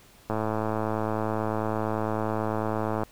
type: click train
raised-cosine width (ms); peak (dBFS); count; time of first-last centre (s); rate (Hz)
1; -14; 299; 0.3-3.034; 109
effects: pink hiss -55 dBFS RMS until 3.11 s